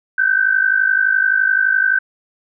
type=tone pair together; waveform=sine; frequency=1516.3 / 1568 Hz; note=F#6 / G6; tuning=+42 / 0 cents; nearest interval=minor second; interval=58 cents; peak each=-15 dBFS; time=0.18-1.99 s; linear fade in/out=5 ms; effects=none